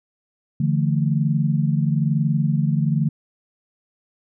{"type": "chord", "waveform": "sine", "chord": "D suspended second", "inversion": "none", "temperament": "equal with one note detuned", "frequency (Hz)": [146.83, 167.89, 220], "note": ["D3", "E3", "A3"], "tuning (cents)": [0, 32, 0], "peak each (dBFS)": [-19, -22, -24], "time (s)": [0.6, 3.09], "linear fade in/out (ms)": 5, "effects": []}